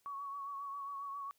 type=tone with vibrato; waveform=sine; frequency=1119 Hz; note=C#6; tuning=16 cents sharp; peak=-40 dBFS; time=0.06-1.31 s; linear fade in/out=0 ms; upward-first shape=triangle; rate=7.4 Hz; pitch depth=40 cents each way; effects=white hiss -75 dBFS RMS until 1.38 s